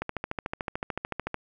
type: click train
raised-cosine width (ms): 0.5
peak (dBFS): -15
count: 19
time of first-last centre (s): 0.02-1.344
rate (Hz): 13.6
effects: none